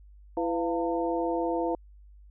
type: tone cluster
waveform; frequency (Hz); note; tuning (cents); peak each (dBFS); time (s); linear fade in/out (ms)
sine; 334.1 / 501 / 692 / 904; E4 / B4 / F5 / A5; +23 / +25 / -16 / +47; -29 / -31 / -32 / -34; 0.37-1.75; 2
effects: added 50 Hz sine -49 dBFS peak until 2.3 s